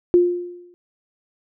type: tone with exponential decay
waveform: sine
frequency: 352.6 Hz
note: F4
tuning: 17 cents sharp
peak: -8 dBFS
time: 0.14-0.74 s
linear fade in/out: 0 ms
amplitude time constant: 130 ms
effects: none